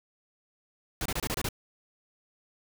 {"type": "noise bursts", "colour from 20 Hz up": "pink", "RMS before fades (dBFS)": -31, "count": 7, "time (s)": [1.01, 1.488], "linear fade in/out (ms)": 2, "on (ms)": 46, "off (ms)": 26, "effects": []}